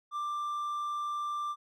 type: tone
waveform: triangle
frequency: 1182 Hz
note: D6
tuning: 11 cents sharp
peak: -30 dBFS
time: 0.11-1.56 s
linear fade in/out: 50 ms
effects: none